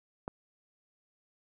click, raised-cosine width 1 ms, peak -22 dBFS, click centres 0.279 s, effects none

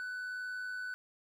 triangle tone with amplitude modulation, 1496 Hz, F#6, 19 cents sharp, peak -34 dBFS, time 0-0.94 s, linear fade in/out 0 ms, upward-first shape sine, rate 101 Hz, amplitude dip 35%, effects none

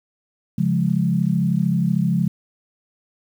sine chord, Db major, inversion none, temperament equal, 138.59 / 174.61 / 207.7 Hz, Db3 / F3 / Ab3, 0 / 0 / 0 cents, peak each -22 / -19 / -22 dBFS, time 0.58-2.28 s, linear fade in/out 5 ms, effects 8-bit

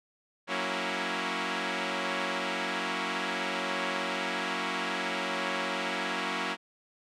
5% pulse chord, F# dominant seventh, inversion none, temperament equal, 185 / 233.1 / 277.2 / 329.6 Hz, F#3 / A#3 / C#4 / E4, 0 / 0 / 0 / 0 cents, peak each -24 dBFS, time 0.47-6.57 s, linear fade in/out 50 ms, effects low-pass 5000 Hz 12 dB/octave

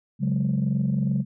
sine chord, C# suspended fourth, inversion none, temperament equal, 138.59 / 185 / 207.7 Hz, C#3 / F#3 / G#3, 0 / 0 / 0 cents, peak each -23 / -25 / -25 dBFS, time 0.19-1.25 s, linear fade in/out 50 ms, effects tanh soft clip ceiling -15 dBFS

